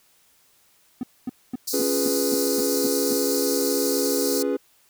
triangle tone bursts, 250 Hz, B3, 21 cents sharp, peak -22 dBFS, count 9, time 1.01-3.128 s, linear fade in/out 2 ms, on 22 ms, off 240 ms
pink high-pass noise, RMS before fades -28 dBFS, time 1.67-4.43 s, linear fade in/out 10 ms, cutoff 4100 Hz, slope 96 dB/octave
triangle chord, C# dominant seventh, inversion none, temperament equal, 277.2 / 349.2 / 415.3 / 493.9 Hz, C#4 / E#4 / G#4 / B4, 0 / 0 / 0 / 0 cents, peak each -24 / -29 / -24 / -25 dBFS, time 1.73-4.57 s, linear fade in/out 10 ms
effects white hiss -60 dBFS RMS until 4.89 s

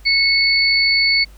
sine tone pair together, 2201 / 4467 Hz, C#7 / C#8, -13 / +12 cents, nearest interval octave, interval 1225 cents, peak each -15 dBFS, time 0.05-1.25 s, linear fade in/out 20 ms, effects added 50 Hz sine -39 dBFS peak until 1.37 s + pink hiss -51 dBFS RMS until 1.37 s

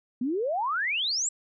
sine exponential sweep, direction up, 233.1 to 7902 Hz, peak -25 dBFS, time 0.21-1.29 s, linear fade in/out 5 ms, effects none

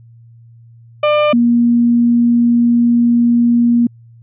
35% pulse / sine tone pair in turn, 598 / 237.3 Hz, D5 / A#3, +31 / +31 cents, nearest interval octave + major third, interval 1600 cents, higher first, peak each -8 dBFS, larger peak neither, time 1.03-1.33 / 1.33-3.87 s, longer second, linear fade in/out 5 ms, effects added 116 Hz sine -39 dBFS peak until 4.22 s + resampled to 8000 Hz

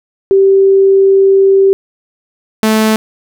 sine / sawtooth tone pair in turn, 389 / 218.3 Hz, G4 / A3, -13 / -13 cents, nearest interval minor seventh, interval 1000 cents, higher first, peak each -4 dBFS, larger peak neither, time 0.31-1.73 / 2.63-2.96 s, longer first, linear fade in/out 0 ms, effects none

